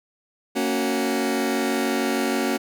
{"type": "chord", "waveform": "sawtooth", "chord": "F# major", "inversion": "first", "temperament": "just", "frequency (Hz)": [231.2, 277.5, 370], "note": ["A#3", "C#4", "F#4"], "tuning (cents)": [-14, 2, 0], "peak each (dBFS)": [-22, -21, -22], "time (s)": [0.55, 2.58], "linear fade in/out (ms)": 20, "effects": []}